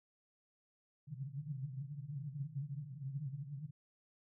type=band-pass noise; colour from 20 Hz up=white; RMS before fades=-44 dBFS; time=1.07-3.71 s; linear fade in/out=10 ms; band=130 to 150 Hz; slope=96 dB/octave; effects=none